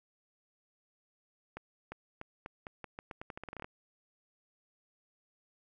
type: accelerating click train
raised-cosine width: 0.5 ms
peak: -27 dBFS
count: 18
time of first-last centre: 1.57-3.645 s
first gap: 350 ms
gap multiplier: 0.84
effects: none